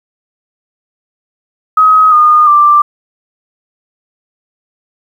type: tone with pitch steps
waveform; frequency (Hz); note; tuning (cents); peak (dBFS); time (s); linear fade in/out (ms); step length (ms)
sine; 1267 / 1222.4 / 1179.4; D#6 / D#6 / D6; +31 / -31 / +7; -3; 1.77-2.82; 5; 350
effects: 7-bit